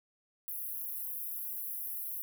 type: high-pass noise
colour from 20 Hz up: pink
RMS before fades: -39 dBFS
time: 0.48-2.22 s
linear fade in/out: 0 ms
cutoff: 11000 Hz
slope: 96 dB/octave
effects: none